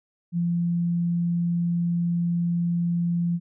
sine tone, 171.9 Hz, F3, 27 cents flat, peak -21 dBFS, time 0.32-3.4 s, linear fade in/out 50 ms, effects none

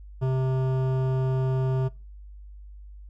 sine tone with hard clipping, 130.81 Hz, C3, in tune, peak -24 dBFS, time 0.21-1.89 s, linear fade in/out 20 ms, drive 14 dB, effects noise-tail reverb RT60 0.3 s tail -23 dB re dry + added 50 Hz sine -41 dBFS peak until 3.09 s

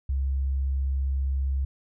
sine tone, 67.5 Hz, C#2, 45 cents flat, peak -23 dBFS, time 0.09-1.65 s, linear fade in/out 5 ms, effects none

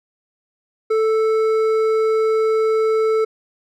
triangle tone with hard clipping, 440 Hz, A4, in tune, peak -16 dBFS, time 0.9-3.25 s, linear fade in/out 10 ms, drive 11 dB, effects none

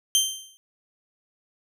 20% pulse tone with exponential decay, 3136 Hz, G7, in tune, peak -10 dBFS, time 0.15-0.57 s, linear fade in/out 0 ms, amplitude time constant 90 ms, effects none

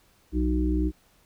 harmonic tone, 61.74 Hz, B1, in tune, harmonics 1 / 3 / 5 / 6, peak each -24 / -32 / -26 / -34 dBFS, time 0.32-0.92 s, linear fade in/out 50 ms, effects pink hiss -62 dBFS RMS until 1.25 s

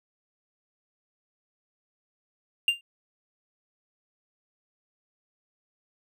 triangle tone with exponential decay, 2794 Hz, F7, in tune, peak -14 dBFS, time 2.68-2.81 s, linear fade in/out 2 ms, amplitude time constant 27 ms, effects none

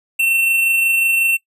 square tone with amplitude modulation, 2700 Hz, E7, 41 cents sharp, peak -13 dBFS, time 0.19-1.37 s, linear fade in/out 10 ms, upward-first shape sine, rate 25.5 Hz, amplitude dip 30%, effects noise-tail reverb RT60 0.1 s tail -20 dB re dry + resampled to 32000 Hz

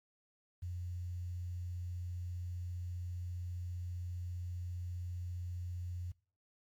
sine tone with quantisation, 88.5 Hz, F2, 23 cents sharp, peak -38 dBFS, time 0.62-6.12 s, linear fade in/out 10 ms, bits 11, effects noise-tail reverb RT60 0.5 s tail -23 dB re dry + MP3 96 kbps

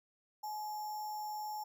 sine tone with sample-and-hold, 849 Hz, G#5, 38 cents sharp, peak -38 dBFS, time 0.43-1.64 s, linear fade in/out 10 ms, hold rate 6300 Hz, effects none

